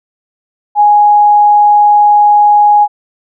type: tone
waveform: sine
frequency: 830.6 Hz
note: G#5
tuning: in tune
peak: -3 dBFS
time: 0.75-2.88 s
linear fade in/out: 50 ms
effects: none